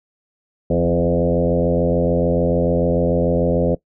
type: tone with frequency modulation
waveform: sine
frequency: 339.6 Hz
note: F4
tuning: 48 cents flat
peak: -14 dBFS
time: 0.7-3.75 s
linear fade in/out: 5 ms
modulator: 86.8 Hz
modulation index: 3
effects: noise-tail reverb RT60 0.1 s tail -19 dB re dry